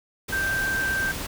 sine tone in noise, 1568 Hz, G6, in tune, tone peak -23 dBFS, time 0.32-1.12 s, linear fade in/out 10 ms, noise pink, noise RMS -32 dBFS, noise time 0.28-1.27 s, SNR +6 dB, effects none

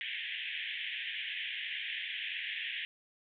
white band-pass noise, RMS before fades -39 dBFS, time 0.01-2.85 s, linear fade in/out 0 ms, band 1700 to 3400 Hz, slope 96 dB/octave, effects none

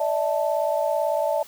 sine chord, D suspended second, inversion none, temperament equal with one note detuned, 587.3 / 645.3 / 880 Hz, D5 / E5 / A5, 0 / -37 / 0 cents, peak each -24 / -24 / -27 dBFS, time 0-1.43 s, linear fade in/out 5 ms, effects white hiss -47 dBFS RMS until 1.47 s + high-pass 60 Hz 12 dB/octave

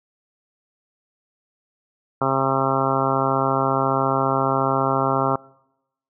harmonic tone, 134.5 Hz, C3, 48 cents sharp, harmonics 1 / 2 / 3 / 4 / 5 / 6 / 7 / 8 / 9 / 10, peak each -27 / -27 / -27 / -27 / -27 / -27 / -27 / -27 / -27 / -27 dBFS, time 2.21-5.36 s, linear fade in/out 5 ms, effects noise-tail reverb RT60 0.9 s tail -25 dB re dry

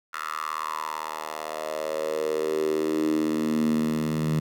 10% pulse tone with high-pass filter sweep, 77.78 Hz, D#2, in tune, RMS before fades -27 dBFS, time 0.13-4.4 s, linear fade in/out 10 ms, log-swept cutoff 1400 to 160 Hz, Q 5.7, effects none

